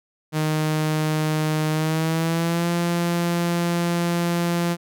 sawtooth tone with pitch glide, 155 to 171.98 Hz, D#3 to F3, -6 to -26 cents, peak -16 dBFS, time 0.32-4.77 s, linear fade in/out 50 ms, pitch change +180 cents, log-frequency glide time 1.71-2.69 s, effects none

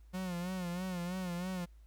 45% pulse tone with vibrato, 180 Hz, F#3, 47 cents flat, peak -36 dBFS, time 0.13-1.66 s, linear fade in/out 20 ms, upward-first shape sine, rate 3.1 Hz, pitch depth 72 cents each way, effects added 54 Hz sine -54 dBFS peak until 1.86 s + pink hiss -75 dBFS RMS until 1.86 s

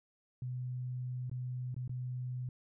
sine tone with dropouts, 125.7 Hz, B2, 31 cents sharp, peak -36 dBFS, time 0.42-2.49 s, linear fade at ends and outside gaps 2 ms, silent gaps 1.297-1.314 / 1.744-1.764 / 1.878-1.894 s, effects none

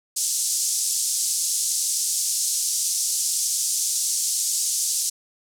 pink band-pass noise, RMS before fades -24 dBFS, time 0.16-5.1 s, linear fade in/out 10 ms, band 5700 to 10000 Hz, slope 24 dB/octave, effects none

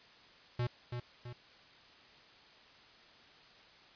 square tone with echo, 121.6 Hz, B2, 26 cents flat, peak -32 dBFS, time 0.59-0.67 s, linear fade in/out 5 ms, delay 330 ms, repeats 2, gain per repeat -6 dB, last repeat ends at 1.33 s, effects white hiss -59 dBFS RMS until 3.95 s + resampled to 11025 Hz

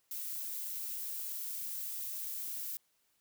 violet noise, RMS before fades -40 dBFS, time 0.11-2.77 s, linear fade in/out 2 ms, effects white hiss -75 dBFS RMS until 3.2 s

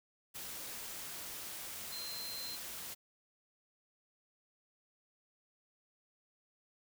sine tone in noise, 4125 Hz, C8, 25 cents flat, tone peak -43 dBFS, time 1.91-2.57 s, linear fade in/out 20 ms, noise white, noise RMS -45 dBFS, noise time 0.34-2.95 s, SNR -1 dB, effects none

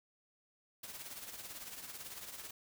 white noise with tremolo, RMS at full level -45 dBFS, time 0.83-2.51 s, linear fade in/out 5 ms, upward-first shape triangle, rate 18 Hz, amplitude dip 65%, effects none

